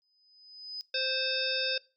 sine tone with exponential growth, 5010 Hz, D#8, 11 cents sharp, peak -34 dBFS, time 0.02-0.81 s, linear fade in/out 0 ms, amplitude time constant 170 ms
harmonic tone, 523 Hz, C5, 1 cent flat, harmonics 1 / 3 / 5 / 7 / 9 / 10, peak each -36 / -37 / -35 / -34 / -36 / -34 dBFS, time 0.94-1.78 s, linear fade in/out 5 ms
effects noise-tail reverb RT60 0.3 s tail -20 dB re dry

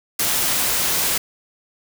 white noise, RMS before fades -20 dBFS, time 0.19-1.18 s, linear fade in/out 5 ms, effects none

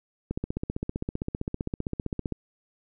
click train, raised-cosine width 3 ms, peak -16 dBFS, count 32, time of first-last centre 0.31-2.323 s, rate 15.4 Hz, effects none

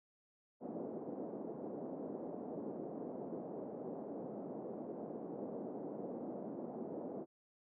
pink band-pass noise, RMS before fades -45 dBFS, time 0.6-7.26 s, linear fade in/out 50 ms, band 210 to 640 Hz, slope 24 dB/octave, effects none

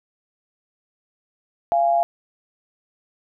sine tone pair together, 688 / 826 Hz, F5 / G#5, -26 / -10 cents, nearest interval minor third, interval 316 cents, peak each -16 / -23 dBFS, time 1.72-2.03 s, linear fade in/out 0 ms, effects none

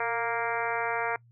harmonic tone with a mistuned harmonic, 233.1 Hz, A#3, in tune, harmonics 2 / 3 / 4 / 5 / 6 / 7 / 8 / 9 / 10, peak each -34 / -34 / -33 / -38 / -35 / -37 / -40 / -38 / -40 dBFS, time 0-1.16 s, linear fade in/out 2 ms, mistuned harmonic 2, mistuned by -25 cents, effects noise-tail reverb RT60 0.1 s tail -24 dB re dry + added 118 Hz sine -55 dBFS peak until 1.31 s

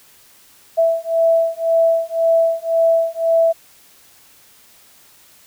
sine beating tone pair, 659.3 / 661.2 Hz, E5 / E5, 0 / +5 cents, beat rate 1.9 Hz, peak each -16 dBFS, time 0.77-3.53 s, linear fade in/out 20 ms, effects white hiss -49 dBFS RMS until 5.46 s

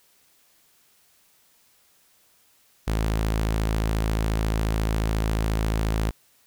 sawtooth tone, 54.2 Hz, A1, 25 cents flat, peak -18 dBFS, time 2.87-6.11 s, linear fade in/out 10 ms, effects white hiss -61 dBFS RMS until 6.46 s

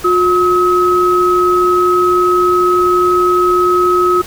sine tone pair together, 358.8 / 1278.6 Hz, F4 / D#6, +47 / +47 cents, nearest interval octave + minor seventh, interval 2200 cents, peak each -11 dBFS, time 0.04-4.22 s, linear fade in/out 10 ms, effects pink hiss -31 dBFS RMS until 4.26 s

